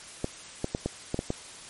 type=clicks; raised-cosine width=2 ms; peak=-14 dBFS; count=7; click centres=0.244 / 0.644 / 0.749 / 0.86 / 1.144 / 1.191 / 1.304 s; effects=white hiss -45 dBFS RMS until 1.69 s + MP3 48 kbps